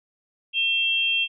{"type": "tone pair together", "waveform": "sine", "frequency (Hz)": [2699, 3210], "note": ["E7", "G7"], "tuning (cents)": [40, 40], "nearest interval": "minor third", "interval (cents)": 300, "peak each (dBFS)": [-22, -23], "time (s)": [0.53, 1.28], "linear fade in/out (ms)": 50, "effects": []}